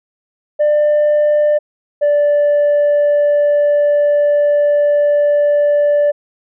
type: tone pair in turn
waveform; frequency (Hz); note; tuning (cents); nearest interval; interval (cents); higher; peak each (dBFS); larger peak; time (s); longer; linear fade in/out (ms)
sine; 596 / 584.4; D5 / D5; +25 / -9; unison; 34; first; -7; neither; 0.59-1.59 / 2.01-6.12; second; 20
effects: tanh soft clip ceiling -8 dBFS